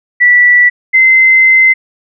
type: tone pair in turn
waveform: sine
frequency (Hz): 1959 / 2065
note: B6 / C7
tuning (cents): -15 / -23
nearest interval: minor second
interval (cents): 92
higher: second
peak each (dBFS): -3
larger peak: neither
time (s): 0.2-0.7 / 0.93-1.74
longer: second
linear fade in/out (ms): 20
effects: none